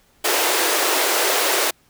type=high-pass noise; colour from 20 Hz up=pink; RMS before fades=-19 dBFS; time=0.24-1.71 s; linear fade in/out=10 ms; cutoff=340 Hz; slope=48 dB/octave; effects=pink hiss -58 dBFS RMS until 1.89 s